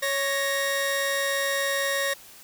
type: tone pair together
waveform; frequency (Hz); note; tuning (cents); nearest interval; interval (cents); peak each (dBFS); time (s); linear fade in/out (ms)
sawtooth; 554.4 / 1866.4; C#5 / A#6; 0 / +2; octave + major sixth; 2102; -23; 0.02-2.14; 10
effects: white hiss -48 dBFS RMS until 2.43 s